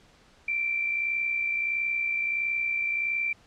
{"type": "tone with amplitude modulation", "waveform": "sine", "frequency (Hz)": 2349, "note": "D7", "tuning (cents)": 0, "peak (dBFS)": -23, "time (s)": [0.48, 3.33], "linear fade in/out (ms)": 5, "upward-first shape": "sine", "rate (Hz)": 61.5, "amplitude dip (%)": 45, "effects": ["pink hiss -58 dBFS RMS until 3.46 s", "low-pass 6000 Hz 12 dB/octave"]}